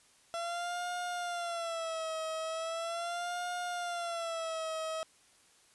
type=tone with vibrato; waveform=30% pulse; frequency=674 Hz; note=E5; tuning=38 cents sharp; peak=-32 dBFS; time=0.34-5.03 s; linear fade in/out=0 ms; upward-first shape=sine; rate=0.39 Hz; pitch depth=95 cents each way; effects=white hiss -64 dBFS RMS until 5.74 s + resampled to 24000 Hz